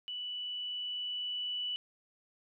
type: tone with level ramp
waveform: sine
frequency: 2964 Hz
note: F#7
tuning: 2 cents sharp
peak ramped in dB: -37 to -33 dBFS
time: 0.08-1.76 s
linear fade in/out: 0 ms
effects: none